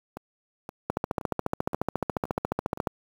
two click trains, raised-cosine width 1 ms, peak -22 / -11 dBFS, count 6 / 29, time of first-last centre 0.17-2.774 / 0.9-2.872 s, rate 1.92 / 14.2 Hz, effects high-pass 80 Hz 12 dB/octave + 7-bit

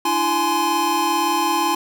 square tone cluster, 299.5 / 337.2 / 837 / 1037 Hz, D4 / E4 / G#5 / C6, +34 / +39 / +13 / -16 cents, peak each -29 / -25 / -22 / -22 dBFS, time 0.05-1.75 s, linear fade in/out 5 ms, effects none

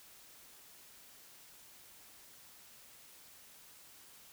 silence, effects white hiss -58 dBFS RMS until 4.32 s

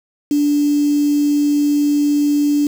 sine tone with quantisation, 291.4 Hz, D4, 13 cents flat, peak -12 dBFS, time 0.31-2.67 s, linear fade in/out 2 ms, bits 5, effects none

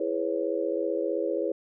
sine chord, C# minor seventh, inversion first, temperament just, 332.6 / 415.8 / 498.9 / 554.4 Hz, E4 / G#4 / B4 / C#5, +16 / +2 / +17 / 0 cents, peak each -31 dBFS, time 0-1.52 s, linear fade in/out 5 ms, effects none

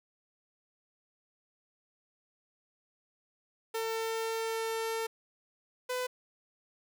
sawtooth tone pair in turn, 450.1 / 502.2 Hz, A4 / B4, +39 / +29 cents, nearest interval major second, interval 190 cents, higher second, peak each -28 dBFS, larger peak neither, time 3.74-5.07 / 5.89-6.07 s, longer first, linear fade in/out 10 ms, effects none

